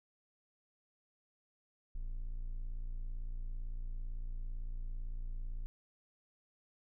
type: tone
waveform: triangle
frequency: 28.93 Hz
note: A#0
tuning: 12 cents flat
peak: -35 dBFS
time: 1.95-5.66 s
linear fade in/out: 0 ms
effects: none